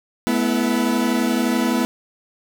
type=chord; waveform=40% pulse; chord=A suspended second; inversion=none; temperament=equal with one note detuned; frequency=215.2 / 246.9 / 329.6 Hz; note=A3 / B3 / E4; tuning=-38 / 0 / 0 cents; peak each=-22 / -19 / -23 dBFS; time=0.27-1.85 s; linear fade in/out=0 ms; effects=none